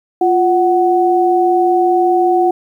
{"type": "tone pair together", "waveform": "sine", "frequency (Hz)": [350.6, 743], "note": ["F4", "F#5"], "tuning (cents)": [7, 7], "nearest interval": "octave + minor second", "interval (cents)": 1300, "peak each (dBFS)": -12, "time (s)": [0.21, 2.51], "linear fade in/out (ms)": 5, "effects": ["8-bit"]}